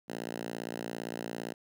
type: tone with high-pass filter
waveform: 5% pulse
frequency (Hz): 57.6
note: A#1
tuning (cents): -20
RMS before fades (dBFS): -39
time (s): 0.08-1.54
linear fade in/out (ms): 20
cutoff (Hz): 200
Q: 1.2
effects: none